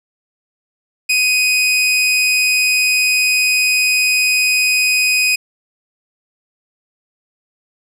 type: tone with amplitude modulation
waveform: sawtooth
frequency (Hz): 2500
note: D#7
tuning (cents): +8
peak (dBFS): -7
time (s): 1.09-5.36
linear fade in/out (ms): 10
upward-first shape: sine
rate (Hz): 235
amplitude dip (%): 30
effects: low-pass 12000 Hz 12 dB/octave + 8-bit